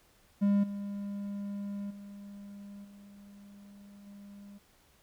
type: tone with level steps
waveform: triangle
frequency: 201.5 Hz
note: G3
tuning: 48 cents sharp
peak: -21 / -33 / -42 / -48 / -45 dBFS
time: 0.41-4.59 s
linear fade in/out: 20 ms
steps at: 0.63 / 1.9 / 2.84 / 4.06 s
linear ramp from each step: 10 ms
effects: pink hiss -65 dBFS RMS until 5.02 s